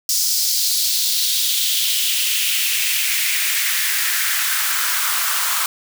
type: noise with high-pass filter sweep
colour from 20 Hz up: white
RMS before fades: -19 dBFS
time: 0.09-5.66 s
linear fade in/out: 2 ms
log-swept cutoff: 5300 to 1100 Hz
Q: 2.6
effects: none